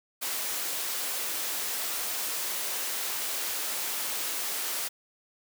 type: high-pass noise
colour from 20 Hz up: white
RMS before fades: -32 dBFS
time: 0.21-4.89 s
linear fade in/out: 20 ms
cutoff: 340 Hz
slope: 12 dB/octave
effects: none